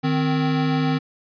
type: tone pair together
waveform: square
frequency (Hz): 154.54 / 259.9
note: D#3 / C4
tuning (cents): -11 / -11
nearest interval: major sixth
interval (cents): 900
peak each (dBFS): -22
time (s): 0.03-0.99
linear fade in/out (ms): 20
effects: resampled to 11025 Hz